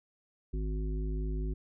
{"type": "harmonic tone", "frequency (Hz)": 52.3, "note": "G#1", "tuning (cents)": 13, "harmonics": [1, 3, 5, 7], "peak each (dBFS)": [-31, -41, -44, -44], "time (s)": [0.53, 1.54], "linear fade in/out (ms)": 10, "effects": []}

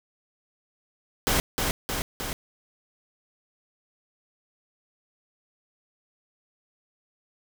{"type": "noise with echo", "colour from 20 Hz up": "pink", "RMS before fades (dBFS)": -23, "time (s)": [1.27, 1.4], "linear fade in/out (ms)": 0, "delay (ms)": 310, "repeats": 3, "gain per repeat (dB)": -3, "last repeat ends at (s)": 2.33, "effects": []}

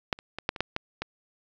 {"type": "clicks", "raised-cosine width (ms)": 0.3, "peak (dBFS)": [-9, -29, -18, -8, -21, -9, -12, -15], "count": 8, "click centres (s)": [0.128, 0.189, 0.386, 0.491, 0.562, 0.606, 0.764, 1.02], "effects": ["resampled to 16000 Hz", "8-bit"]}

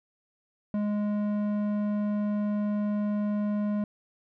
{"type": "tone with low-pass filter", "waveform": "square", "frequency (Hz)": 207.7, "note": "G#3", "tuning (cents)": 0, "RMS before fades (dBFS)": -28, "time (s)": [0.74, 3.84], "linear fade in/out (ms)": 2, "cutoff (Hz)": 890, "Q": 0.51, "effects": []}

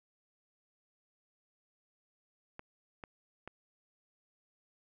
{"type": "clicks", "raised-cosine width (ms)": 0.5, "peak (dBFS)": -29, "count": 3, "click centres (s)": [2.594, 3.038, 3.476], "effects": []}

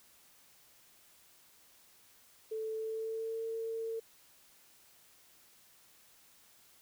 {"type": "tone with pitch glide", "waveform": "sine", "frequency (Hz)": [440, 451.6], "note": ["A4", "A4"], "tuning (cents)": [0, 45], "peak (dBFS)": -35, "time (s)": [2.51, 4], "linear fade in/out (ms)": 10, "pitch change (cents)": 45, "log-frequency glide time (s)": [2.75, 3.43], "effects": ["white hiss -63 dBFS RMS until 6.81 s"]}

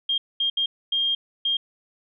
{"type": "tone bursts at uneven times", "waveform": "sine", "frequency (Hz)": 3216, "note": "G7", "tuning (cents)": 44, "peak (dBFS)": -20, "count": 5, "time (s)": [[0.09, 0.18], [0.4, 0.5], [0.57, 0.66], [0.92, 1.15], [1.45, 1.57]], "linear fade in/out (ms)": 5, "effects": []}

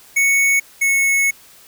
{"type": "tone pair in turn", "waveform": "square", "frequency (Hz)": [2217, 2199], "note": ["C#7", "C#7"], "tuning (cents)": [0, -14], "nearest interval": "unison", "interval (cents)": 14, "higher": "first", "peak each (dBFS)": [-13, -14], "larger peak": "first", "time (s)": [[0.16, 0.6], [0.81, 1.31]], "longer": "second", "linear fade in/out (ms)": 10, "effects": ["white hiss -46 dBFS RMS until 1.67 s"]}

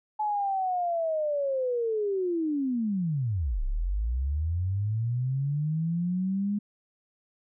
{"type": "linear two-way sweep", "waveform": "sine", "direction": "down then up", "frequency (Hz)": [859, 30.87, 208], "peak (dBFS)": -25, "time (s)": [0.19, 6.59], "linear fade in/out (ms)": 10, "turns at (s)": 3.63, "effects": []}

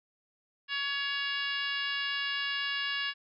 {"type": "harmonic tone", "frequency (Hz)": 562, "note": "C#5", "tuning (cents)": 24, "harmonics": [2, 3, 4, 5, 6, 7, 8, 9], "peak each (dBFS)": [-42, -34, -41, -35, -41, -43, -45, -44], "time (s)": [0.68, 3.14], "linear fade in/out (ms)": 50, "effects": []}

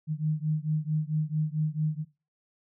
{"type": "beating tone pair", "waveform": "sine", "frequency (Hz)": [152.3, 156.8], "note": ["D#3", "D#3"], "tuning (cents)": [-37, 14], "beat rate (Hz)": 4.5, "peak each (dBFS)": [-28, -29], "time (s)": [0.07, 2.05], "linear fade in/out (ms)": 50, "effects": ["noise-tail reverb RT60 0.3 s tail -18 dB re dry"]}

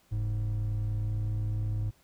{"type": "tone pair together", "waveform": "triangle", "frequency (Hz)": [45.32, 105.5], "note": ["F#1", "G#2"], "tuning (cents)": [-35, 28], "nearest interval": "octave + minor third", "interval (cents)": 1463, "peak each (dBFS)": [-31, -26], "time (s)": [0.11, 1.91], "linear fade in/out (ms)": 20, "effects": ["tanh soft clip ceiling -22 dBFS", "pink hiss -65 dBFS RMS until 2.03 s"]}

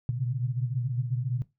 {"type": "tone cluster", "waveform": "sine", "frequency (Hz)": [120.6, 126.2, 135, 142.6], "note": ["B2", "B2", "C#3", "C#3"], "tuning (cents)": [-41, 38, -45, 49], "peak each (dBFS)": [-29, -37, -33, -36], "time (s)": [0.09, 1.42], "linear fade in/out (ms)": 0, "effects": ["noise-tail reverb RT60 0.2 s tail -18 dB re dry"]}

